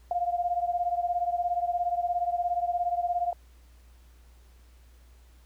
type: beating tone pair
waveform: sine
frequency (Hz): 698.5 / 715.5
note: F5 / F5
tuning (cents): 0 / +42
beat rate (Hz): 17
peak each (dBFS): -27 / -30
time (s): 0.11-3.33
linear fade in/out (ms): 2
effects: added 60 Hz sine -52 dBFS peak until 5.45 s + pink hiss -64 dBFS RMS until 5.45 s